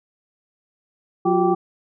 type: tone cluster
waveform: sine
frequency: 182.7 / 351.2 / 380.7 / 780 / 1166 Hz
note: F#3 / F4 / F#4 / G5 / D6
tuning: -22 / +10 / +49 / -9 / -13 cents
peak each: -24 / -18 / -23 / -21 / -27 dBFS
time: 1.25-1.55 s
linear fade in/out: 10 ms
effects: none